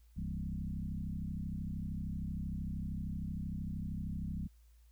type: tone with frequency modulation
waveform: sine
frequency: 123.47 Hz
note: B2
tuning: in tune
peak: -36 dBFS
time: 0.16-4.48 s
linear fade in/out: 20 ms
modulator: 33 Hz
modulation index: 2.9
effects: added 57 Hz sine -59 dBFS peak until 4.91 s + white hiss -75 dBFS RMS until 4.91 s